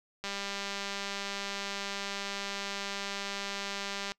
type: click train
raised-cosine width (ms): 0.2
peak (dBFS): -19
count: 773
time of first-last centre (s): 0.24-4.119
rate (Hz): 199
effects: noise-tail reverb RT60 0.1 s tail -25 dB re dry